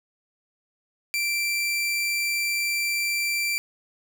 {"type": "tone", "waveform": "sawtooth", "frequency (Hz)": 2349, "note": "D7", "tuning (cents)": 0, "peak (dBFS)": -20, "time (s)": [1.14, 3.58], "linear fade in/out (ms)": 0, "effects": []}